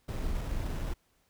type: noise with sample-and-hold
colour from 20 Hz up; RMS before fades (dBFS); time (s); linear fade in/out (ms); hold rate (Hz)
brown; -33; 0.08-0.94; 10; 4410
effects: pink hiss -71 dBFS RMS until 1.29 s